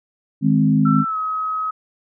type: chord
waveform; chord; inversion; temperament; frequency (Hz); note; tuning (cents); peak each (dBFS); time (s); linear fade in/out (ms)
sine; Ab major; second; equal; 155.56 / 207.7 / 261.6; Eb3 / Ab3 / C4; 0 / 0 / 0; -17; 0.41-1.05; 50
type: tone with pitch glide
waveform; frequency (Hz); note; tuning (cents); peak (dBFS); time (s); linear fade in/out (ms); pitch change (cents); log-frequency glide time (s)
sine; 1336 to 1272.7; E6 to D#6; +23 to +39; -20; 0.85-1.71; 10; -84; 1.05-1.17
effects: none